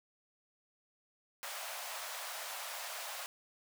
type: high-pass noise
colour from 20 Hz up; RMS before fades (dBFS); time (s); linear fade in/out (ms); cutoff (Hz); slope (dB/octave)
pink; -43; 1.43-3.26; 0; 590; 48
effects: none